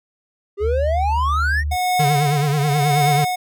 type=exponential sweep; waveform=triangle; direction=up; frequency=392 to 1910 Hz; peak=-16 dBFS; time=0.57-1.64 s; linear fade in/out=50 ms
type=tone; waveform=sine; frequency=74 Hz; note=D2; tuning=14 cents sharp; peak=-19 dBFS; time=0.6-1.77 s; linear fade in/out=50 ms
type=tone with tremolo; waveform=square; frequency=730 Hz; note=F#5; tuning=24 cents flat; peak=-16 dBFS; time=1.71-3.36 s; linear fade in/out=10 ms; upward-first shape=triangle; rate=0.92 Hz; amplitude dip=85%
type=tone with vibrato; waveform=square; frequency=145.9 Hz; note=D3; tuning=11 cents flat; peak=-17 dBFS; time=1.99-3.25 s; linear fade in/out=10 ms; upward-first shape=sine; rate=9.3 Hz; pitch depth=90 cents each way
effects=none